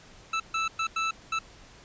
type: tone bursts at uneven times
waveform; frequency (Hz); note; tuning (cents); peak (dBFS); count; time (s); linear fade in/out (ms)
25% pulse; 1318.5; E6; 0; -22; 5; 0.33-0.4 / 0.54-0.68 / 0.79-0.87 / 0.96-1.11 / 1.32-1.39; 5
effects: pink hiss -52 dBFS RMS until 1.84 s + resampled to 16000 Hz